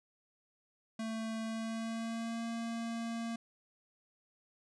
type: tone with pitch glide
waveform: square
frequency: 222.9 to 230.2 Hz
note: A3 to A#3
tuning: +23 to -22 cents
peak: -37 dBFS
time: 0.99-3.36 s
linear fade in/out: 5 ms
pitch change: +55 cents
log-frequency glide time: 1.43-2.44 s
effects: resampled to 22050 Hz